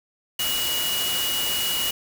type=tone in noise; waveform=sine; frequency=2911 Hz; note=F#7; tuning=29 cents flat; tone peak=-25 dBFS; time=0.39-1.91 s; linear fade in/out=5 ms; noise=white; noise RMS=-27 dBFS; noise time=0.39-1.91 s; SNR=-1 dB; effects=none